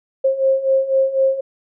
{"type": "beating tone pair", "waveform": "sine", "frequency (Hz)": [532, 536], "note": ["C5", "C5"], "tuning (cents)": [29, 42], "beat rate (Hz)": 4, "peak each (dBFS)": [-19, -15], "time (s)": [0.24, 1.41], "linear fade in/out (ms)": 10, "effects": []}